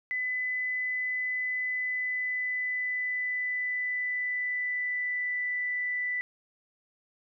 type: tone with pitch glide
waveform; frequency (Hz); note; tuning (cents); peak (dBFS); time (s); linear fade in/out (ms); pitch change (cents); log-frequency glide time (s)
sine; 2006 to 1984.1; B6 to B6; +26 to +7; -28; 0.11-6.21; 0; -19; 1.66-5.33
effects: none